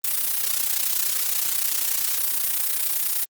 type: noise with amplitude modulation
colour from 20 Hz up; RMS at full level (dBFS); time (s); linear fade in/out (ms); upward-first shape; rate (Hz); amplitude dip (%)
blue; -20; 0.04-3.25; 5; sine; 30.5; 70
effects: Opus 32 kbps